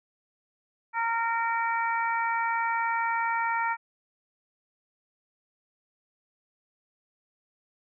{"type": "harmonic tone", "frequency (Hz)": 460.4, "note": "A#4", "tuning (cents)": -22, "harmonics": [2, 3, 4, 5], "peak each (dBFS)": [-27, -31, -33, -35], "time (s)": [0.93, 3.77], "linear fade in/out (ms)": 50, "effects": []}